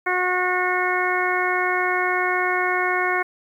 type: harmonic tone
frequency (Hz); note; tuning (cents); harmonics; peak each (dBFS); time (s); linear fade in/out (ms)
363.7; F#4; -30; 1 / 2 / 3 / 4 / 5 / 6; -26 / -26 / -26 / -26 / -26 / -26; 0.06-3.23; 10
effects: 9-bit